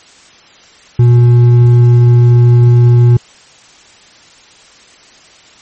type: tone with hard clipping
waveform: triangle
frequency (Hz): 120.4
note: B2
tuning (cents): -44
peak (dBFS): -4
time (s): 0.99-3.17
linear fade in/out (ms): 5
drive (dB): 8
effects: white hiss -41 dBFS RMS until 5.61 s + MP3 32 kbps